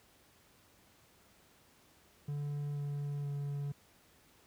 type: tone with pitch steps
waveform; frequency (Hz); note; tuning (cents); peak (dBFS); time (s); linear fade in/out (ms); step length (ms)
triangle; 145.1 / 143.85 / 142.61; D3 / D3 / C#3; -21 / -36 / +49; -33; 2.28-3.72; 5; 480
effects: pink hiss -65 dBFS RMS until 4.46 s + high-pass 60 Hz 12 dB/octave